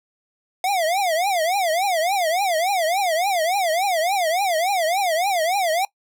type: tone with vibrato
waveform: square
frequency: 713 Hz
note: F5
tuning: 36 cents sharp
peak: -19 dBFS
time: 0.64-5.85 s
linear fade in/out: 2 ms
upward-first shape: triangle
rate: 3.5 Hz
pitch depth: 260 cents each way
effects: noise-tail reverb RT60 0.1 s tail -21 dB re dry